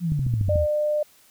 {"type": "exponential sweep", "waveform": "sine", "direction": "down", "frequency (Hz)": [181.3, 73.42], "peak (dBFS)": -21, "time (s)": [0, 0.67], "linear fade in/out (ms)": 50}
{"type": "click train", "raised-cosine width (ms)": 5, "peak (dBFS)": -16, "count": 7, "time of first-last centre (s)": [0.12, 0.558], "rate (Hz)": 13.7}
{"type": "tone", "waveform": "sine", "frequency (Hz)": 600, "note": "D5", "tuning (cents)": 37, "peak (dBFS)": -20, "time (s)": [0.49, 1.03], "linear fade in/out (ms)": 5}
{"effects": ["white hiss -56 dBFS RMS until 1.3 s"]}